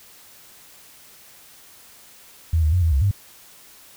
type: tone with pitch steps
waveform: sine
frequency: 81.6 / 76.9 / 90.4 / 81.8 / 68.1 / 99.3 Hz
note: E2 / D#2 / F#2 / E2 / C#2 / G2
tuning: -17 / -20 / -40 / -13 / -30 / +23 cents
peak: -15 dBFS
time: 2.53-3.112 s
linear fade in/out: 5 ms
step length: 97 ms
effects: white hiss -48 dBFS RMS until 3.96 s